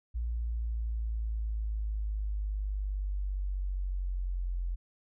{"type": "linear sweep", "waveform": "sine", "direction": "down", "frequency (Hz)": [58.27, 43.65], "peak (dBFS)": -30, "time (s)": [0.14, 4.76], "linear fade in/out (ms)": 20, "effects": []}